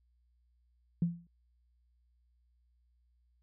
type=tone with exponential decay; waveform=sine; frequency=170.9 Hz; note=F3; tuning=37 cents flat; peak=-23 dBFS; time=1.02-1.27 s; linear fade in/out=2 ms; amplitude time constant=54 ms; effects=tanh soft clip ceiling -19 dBFS + added 60 Hz sine -68 dBFS peak until 3.42 s